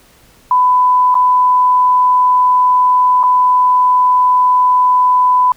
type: tone with dropouts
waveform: sine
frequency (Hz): 1000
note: B5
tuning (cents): +21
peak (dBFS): -7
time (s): 0.51-5.52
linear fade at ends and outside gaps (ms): 2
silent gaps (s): 1.144-1.152 / 3.231-3.236
effects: pink hiss -47 dBFS RMS until 5.56 s